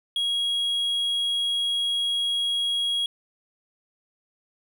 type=tone; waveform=triangle; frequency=3300 Hz; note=G#7; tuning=12 cents flat; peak=-21 dBFS; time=0.16-3.06 s; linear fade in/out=2 ms; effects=none